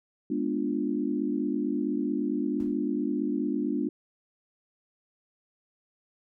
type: chord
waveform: sine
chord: G# diminished seventh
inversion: none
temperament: equal with one note detuned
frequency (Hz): 207.7 / 244.7 / 293.7 / 349.2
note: G#3 / B3 / D4 / F4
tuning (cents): 0 / -16 / 0 / 0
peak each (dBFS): -33 / -31 / -29 / -34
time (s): 0.3-3.89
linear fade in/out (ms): 5
type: noise with exponential decay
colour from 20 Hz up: brown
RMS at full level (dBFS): -43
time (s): 2.6-2.84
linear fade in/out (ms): 0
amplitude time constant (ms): 52
effects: none